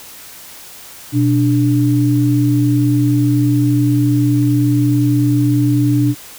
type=tone pair together; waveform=sine; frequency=123.47 / 293.9 Hz; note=B2 / D4; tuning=0 / +1 cents; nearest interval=octave + minor third; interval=1501 cents; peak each=-13 dBFS; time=1.12-6.15 s; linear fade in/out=50 ms; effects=white hiss -36 dBFS RMS until 6.38 s